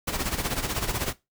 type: noise with tremolo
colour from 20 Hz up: pink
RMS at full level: -26 dBFS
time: 0.07-1.13 s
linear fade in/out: 10 ms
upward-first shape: sine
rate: 16 Hz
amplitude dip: 70%
effects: noise-tail reverb RT60 0.2 s tail -17 dB re dry